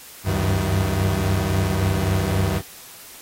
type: tone cluster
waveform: 35% pulse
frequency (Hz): 70.7 / 95.2 / 98.9 / 156.9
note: C#2 / F#2 / G2 / D#3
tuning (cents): +35 / +50 / +16 / +15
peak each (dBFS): -27 / -19 / -26 / -26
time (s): 0.24-2.62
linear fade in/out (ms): 50
effects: white hiss -42 dBFS RMS until 3.21 s + AAC 48 kbps